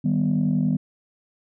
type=chord; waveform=sine; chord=Eb augmented; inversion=none; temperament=equal; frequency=155.56 / 196 / 246.9 Hz; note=Eb3 / G3 / B3; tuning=0 / 0 / 0 cents; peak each=-22 dBFS; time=0.04-0.77 s; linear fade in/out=10 ms; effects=tanh soft clip ceiling -13 dBFS